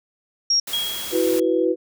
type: tone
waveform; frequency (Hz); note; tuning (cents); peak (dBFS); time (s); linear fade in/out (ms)
sine; 5588; F8; 0; -15; 0.5-0.6; 5
type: noise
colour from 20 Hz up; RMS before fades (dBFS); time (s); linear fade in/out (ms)
white; -31; 0.67-1.4; 5
type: tone with exponential decay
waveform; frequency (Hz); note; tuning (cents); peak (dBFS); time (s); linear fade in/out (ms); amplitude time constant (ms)
sine; 3297; G#7; -13; -19; 0.73-1.65; 5; 200
type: chord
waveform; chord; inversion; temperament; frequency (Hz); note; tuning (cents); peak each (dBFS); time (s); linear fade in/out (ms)
sine; E suspended second; none; equal with one note detuned; 329.6 / 371.1 / 493.9; E4 / F#4 / B4; 0 / +5 / 0; -21; 1.11-1.76; 50
effects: none